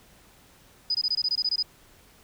sine tone bursts, 4978 Hz, D#8, in tune, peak -22 dBFS, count 11, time 0.9-1.627 s, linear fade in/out 5 ms, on 47 ms, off 21 ms, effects pink hiss -56 dBFS RMS until 2.23 s

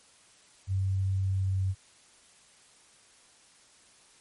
sine tone with pitch glide, 95.9 to 95.13 Hz, G2 to F#2, -37 to +49 cents, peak -25 dBFS, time 0.67-1.75 s, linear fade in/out 50 ms, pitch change -14 cents, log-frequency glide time 1.24-1.61 s, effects white hiss -59 dBFS RMS until 4.2 s + MP3 48 kbps

